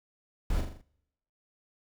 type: noise with echo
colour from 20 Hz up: brown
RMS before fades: -28 dBFS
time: 0.5-0.61 s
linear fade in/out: 2 ms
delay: 41 ms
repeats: 5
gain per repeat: -5 dB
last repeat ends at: 0.815 s
effects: noise-tail reverb RT60 0.9 s tail -26 dB re dry